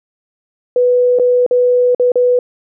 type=tone with dropouts; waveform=sine; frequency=493.9 Hz; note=B4; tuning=in tune; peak=-8 dBFS; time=0.76-2.39 s; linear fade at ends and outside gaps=2 ms; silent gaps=1.188-1.196 / 1.464-1.51 / 1.948-1.997 / 2.119-2.156 s; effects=none